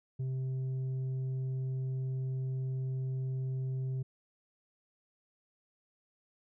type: tone with tanh clipping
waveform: sine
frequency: 130.81 Hz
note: C3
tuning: in tune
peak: -33 dBFS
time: 0.19-4.03 s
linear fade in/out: 10 ms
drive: 4 dB
effects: none